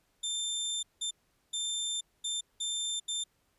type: tone bursts at uneven times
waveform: 25% pulse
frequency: 3577 Hz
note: A7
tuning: 28 cents sharp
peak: -28 dBFS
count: 6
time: 0.23-0.83 / 1.01-1.11 / 1.53-2.01 / 2.24-2.41 / 2.6-3 / 3.08-3.24 s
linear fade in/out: 10 ms
effects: pink hiss -73 dBFS RMS until 3.58 s + resampled to 32000 Hz